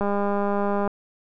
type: click train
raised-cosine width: 1 ms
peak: -12 dBFS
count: 176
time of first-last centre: 0.01-0.876 s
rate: 202 Hz
effects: none